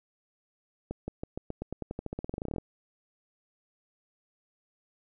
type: accelerating click train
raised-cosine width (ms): 2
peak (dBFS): -21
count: 24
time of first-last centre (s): 0.91-2.583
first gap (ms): 170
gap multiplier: 0.91
effects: none